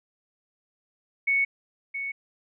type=tone with echo; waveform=sine; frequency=2217 Hz; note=C#7; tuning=in tune; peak=-20 dBFS; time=1.27-1.45 s; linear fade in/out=10 ms; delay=670 ms; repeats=1; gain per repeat=-9 dB; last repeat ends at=2.12 s; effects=none